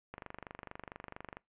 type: click train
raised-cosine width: 0.5 ms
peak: -28 dBFS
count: 31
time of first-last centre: 0.14-1.37 s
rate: 24.4 Hz
effects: noise-tail reverb RT60 0.2 s tail -24 dB re dry + resampled to 8000 Hz